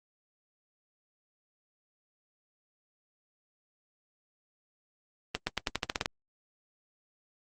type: accelerating click train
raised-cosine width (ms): 0.2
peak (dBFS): -10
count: 10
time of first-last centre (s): 5.35-6.059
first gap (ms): 120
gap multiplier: 0.89
effects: Opus 24 kbps